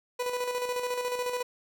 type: tone with tremolo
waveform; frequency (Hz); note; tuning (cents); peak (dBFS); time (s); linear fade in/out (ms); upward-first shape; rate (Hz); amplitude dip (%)
30% pulse; 494; B4; 0; -25; 0.19-1.43; 10; square; 14; 45
effects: none